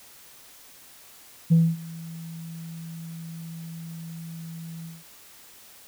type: tone with ADSR envelope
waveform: sine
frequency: 164.81 Hz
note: E3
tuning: in tune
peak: -11 dBFS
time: 1.5-5.04 s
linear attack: 22 ms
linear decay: 240 ms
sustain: -24 dB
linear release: 190 ms
effects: tanh soft clip ceiling -11 dBFS + white hiss -50 dBFS RMS until 5.87 s